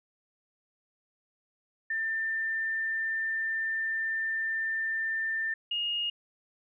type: tone pair in turn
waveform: sine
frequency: 1791 / 2855 Hz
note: A6 / F7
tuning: +30 / +37 cents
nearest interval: minor sixth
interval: 807 cents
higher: second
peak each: -28 dBFS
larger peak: neither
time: 1.9-5.54 / 5.71-6.1 s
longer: first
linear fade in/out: 5 ms
effects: none